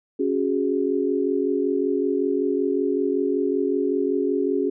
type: chord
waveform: sine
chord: C# suspended fourth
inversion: none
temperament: equal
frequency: 277.2 / 370 / 415.3 Hz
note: C#4 / F#4 / G#4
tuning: 0 / 0 / 0 cents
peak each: -24 dBFS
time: 0.19-4.7 s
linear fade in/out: 10 ms
effects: none